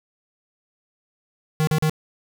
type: tone bursts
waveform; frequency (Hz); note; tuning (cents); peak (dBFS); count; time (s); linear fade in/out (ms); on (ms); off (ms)
square; 155.56; D#3; 0; -18; 3; 1.6-1.896; 0; 72; 40
effects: none